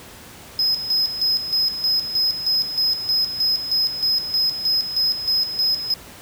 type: tone with tremolo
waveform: triangle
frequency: 5090 Hz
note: D#8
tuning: 39 cents sharp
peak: -15 dBFS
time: 0.59-5.94 s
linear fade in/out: 2 ms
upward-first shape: square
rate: 3.2 Hz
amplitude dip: 65%
effects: pink hiss -41 dBFS RMS until 6.21 s + high-pass 60 Hz 12 dB/octave